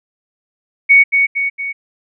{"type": "tone with echo", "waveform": "sine", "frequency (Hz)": 2229, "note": "C#7", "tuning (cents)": 9, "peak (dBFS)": -4, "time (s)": [0.89, 1.04], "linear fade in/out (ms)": 20, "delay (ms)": 230, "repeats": 3, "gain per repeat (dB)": -5, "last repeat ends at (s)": 1.73, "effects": []}